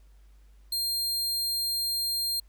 sawtooth tone, 4200 Hz, C8, 6 cents sharp, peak -24 dBFS, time 0.72-2.4 s, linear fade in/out 5 ms, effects added 50 Hz sine -52 dBFS peak until 2.48 s + pink hiss -69 dBFS RMS until 2.48 s

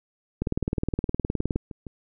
two click trains, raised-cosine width 3 ms, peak -12 / -24 dBFS, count 23 / 10, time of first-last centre 0.42-1.56 / 0.47-1.868 s, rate 19.3 / 6.44 Hz, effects none

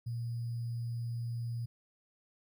sine tone with sample-and-hold, 117.7 Hz, A#2, 17 cents sharp, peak -34 dBFS, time 0.06-1.66 s, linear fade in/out 10 ms, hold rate 4900 Hz, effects none

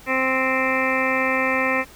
harmonic tone, 261.6 Hz, C4, in tune, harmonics 1 / 2 / 3 / 4 / 5 / 7 / 8 / 9 / 10, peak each -27 / -25 / -31 / -27 / -29 / -25 / -27 / -27 / -31 dBFS, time 0.06-1.85 s, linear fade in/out 50 ms, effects pink hiss -46 dBFS RMS until 1.95 s

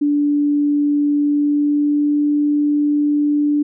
sine tone with pitch glide, 291.2 to 293.7 Hz, D4 to D4, -15 to 0 cents, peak -13 dBFS, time 0.01-3.63 s, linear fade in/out 10 ms, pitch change +15 cents, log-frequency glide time 1.18-2.25 s, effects none

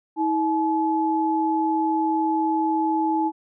sine tone pair together, 321 / 857 Hz, E4 / A5, -46 / -46 cents, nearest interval octave + perfect fourth, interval 1700 cents, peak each -22 dBFS, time 0.16-3.32 s, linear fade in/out 50 ms, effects none

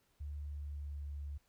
sine tone with pitch glide, 73 to 71.99 Hz, D2 to D2, -10 to -34 cents, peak -40 dBFS, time 0.2-1.38 s, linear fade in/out 10 ms, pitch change -24 cents, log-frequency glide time 0.4-1.07 s, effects pink hiss -75 dBFS RMS until 1.48 s

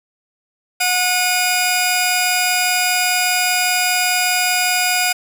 15% pulse tone pair together, 728 / 2455 Hz, F#5 / D#7, -28 / -24 cents, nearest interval octave + major sixth, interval 2104 cents, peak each -11 dBFS, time 0.8-5.13 s, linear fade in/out 10 ms, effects none

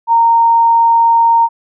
sine tone, 924 Hz, A#5, 16 cents flat, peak -6 dBFS, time 0.07-1.49 s, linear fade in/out 50 ms, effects none

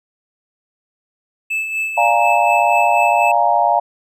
triangle tone with tremolo, 2622 Hz, E7, 10 cents flat, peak -15 dBFS, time 1.5-3.32 s, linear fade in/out 10 ms, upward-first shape sine, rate 4.1 Hz, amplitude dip 50%
sine chord, Bb dominant seventh, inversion first, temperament equal, 587.3 / 698.5 / 830.6 / 932.3 Hz, D5 / F5 / Ab5 / Bb5, 0 / 0 / 0 / 0 cents, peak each -21 / -15 / -17 / -17 dBFS, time 1.97-3.8 s, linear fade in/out 10 ms
effects none

